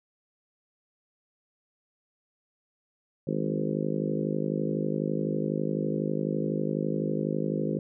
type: harmonic tone with a mistuned harmonic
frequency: 52 Hz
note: G#1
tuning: 3 cents sharp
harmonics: 3 / 4 / 5 / 6 / 7 / 8 / 9 / 10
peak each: -32 / -33 / -34 / -35 / -35 / -36 / -37 / -37 dBFS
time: 3.27-7.79 s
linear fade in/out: 5 ms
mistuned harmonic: 3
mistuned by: +19 cents
effects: none